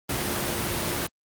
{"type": "tone in noise", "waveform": "sine", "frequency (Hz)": 349.2, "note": "F4", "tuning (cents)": 0, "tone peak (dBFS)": -36, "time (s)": [0.09, 1.07], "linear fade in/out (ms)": 5, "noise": "pink", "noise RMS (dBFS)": -27, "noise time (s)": [0.09, 1.07], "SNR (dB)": -12, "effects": ["high-pass 80 Hz 12 dB/octave", "Opus 24 kbps"]}